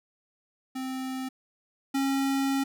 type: tone pair in turn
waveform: square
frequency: 261 / 272.4 Hz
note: C4 / C#4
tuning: -4 / -30 cents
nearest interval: minor second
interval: 74 cents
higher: second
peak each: -32 / -25 dBFS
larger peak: second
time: 0.75-1.29 / 1.94-2.64 s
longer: second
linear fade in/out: 10 ms
effects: none